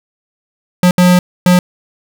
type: tone bursts at uneven times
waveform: square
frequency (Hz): 179.5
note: F3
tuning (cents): +48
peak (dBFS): -6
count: 3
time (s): 0.83-0.91 / 0.98-1.19 / 1.46-1.59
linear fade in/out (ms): 2
effects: none